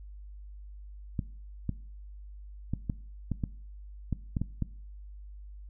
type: clicks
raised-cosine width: 5 ms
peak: -17 dBFS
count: 10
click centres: 1.192 / 1.693 / 2.736 / 2.898 / 3.317 / 3.438 / 4.127 / 4.368 / 4.416 / 4.623 s
effects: noise-tail reverb RT60 0.5 s tail -20 dB re dry + added 50 Hz sine -43 dBFS peak until 5.69 s